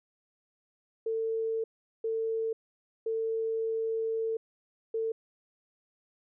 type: tone bursts at uneven times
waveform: sine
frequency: 448.3 Hz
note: A4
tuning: 32 cents sharp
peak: -28 dBFS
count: 4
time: 1.06-1.64 / 2.04-2.53 / 3.06-4.37 / 4.94-5.12 s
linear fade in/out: 5 ms
effects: none